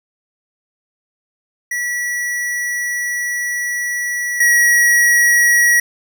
square tone pair in turn, 1941 / 1915.4 Hz, B6 / A#6, -31 / +46 cents, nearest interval unison, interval 23 cents, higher first, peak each -19 / -10 dBFS, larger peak second, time 1.71-4.4 / 4.4-5.8 s, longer first, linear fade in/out 5 ms, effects none

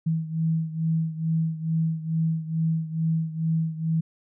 sine beating tone pair, 161 / 163.3 Hz, E3 / E3, -41 / -16 cents, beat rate 2.3 Hz, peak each -24 / -28 dBFS, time 0.06-4.01 s, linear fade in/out 10 ms, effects none

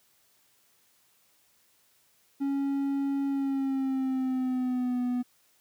triangle tone with pitch glide, 277.2 to 247 Hz, C#4 to B3, 0 to 0 cents, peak -24 dBFS, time 2.4-5.23 s, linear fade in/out 20 ms, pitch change -200 cents, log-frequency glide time 3.27-5.01 s, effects white hiss -66 dBFS RMS until 5.6 s + high-pass 60 Hz 12 dB/octave

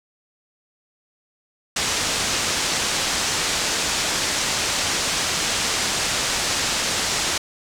white low-pass noise, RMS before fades -23 dBFS, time 1.76-7.38 s, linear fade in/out 5 ms, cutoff 7500 Hz, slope 24 dB/octave, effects none

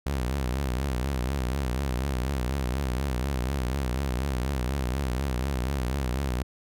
sawtooth tone with vibrato, 65.41 Hz, C2, in tune, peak -22 dBFS, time 0.06-6.43 s, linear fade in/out 5 ms, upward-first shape triangle, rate 4.1 Hz, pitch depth 170 cents each way, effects none

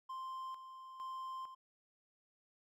triangle tone with tremolo, 1046.5 Hz, C6, in tune, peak -40 dBFS, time 0.09-1.55 s, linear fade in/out 10 ms, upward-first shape square, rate 1.1 Hz, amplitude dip 60%, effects none

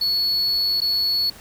triangle tone with dropouts, 4399 Hz, C#8, 14 cents flat, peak -17 dBFS, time 0.01-1.3 s, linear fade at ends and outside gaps 5 ms, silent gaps 0.805-0.816 s, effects pink hiss -44 dBFS RMS until 1.4 s

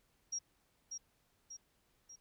sine tone with echo, 5640 Hz, F8, 16 cents sharp, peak -36 dBFS, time 0.32-0.39 s, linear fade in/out 10 ms, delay 590 ms, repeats 3, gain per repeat -5 dB, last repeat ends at 2.16 s, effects pink hiss -75 dBFS RMS until 2.2 s

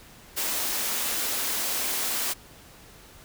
white high-pass noise, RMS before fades -28 dBFS, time 0.36-2.34 s, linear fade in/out 20 ms, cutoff 200 Hz, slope 96 dB/octave, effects pink hiss -50 dBFS RMS until 3.24 s

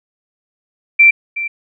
sine tone with echo, 2349 Hz, D7, in tune, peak -4 dBFS, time 0.99-1.11 s, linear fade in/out 10 ms, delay 370 ms, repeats 1, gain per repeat -14 dB, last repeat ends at 1.48 s, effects none

